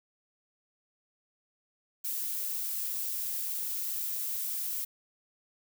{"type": "noise with high-pass filter sweep", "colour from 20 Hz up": "violet", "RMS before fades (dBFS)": -34, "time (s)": [2.04, 4.85], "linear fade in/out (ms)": 10, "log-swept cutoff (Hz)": [380, 210], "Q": 5.1, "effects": []}